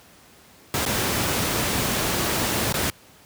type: noise with dropouts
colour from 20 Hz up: pink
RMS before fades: -23 dBFS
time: 0.74-2.9 s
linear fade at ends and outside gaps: 1 ms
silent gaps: 0.853-0.862 / 2.725-2.741 s
effects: pink hiss -51 dBFS RMS until 3.25 s + high-pass 80 Hz 12 dB/octave